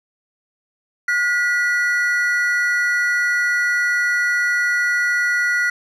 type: tone pair together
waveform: triangle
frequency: 1443 / 1956.4 Hz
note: F#6 / B6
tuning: -44 / -17 cents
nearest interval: perfect fourth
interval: 527 cents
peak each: -17 dBFS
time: 1.08-5.7 s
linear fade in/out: 5 ms
effects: none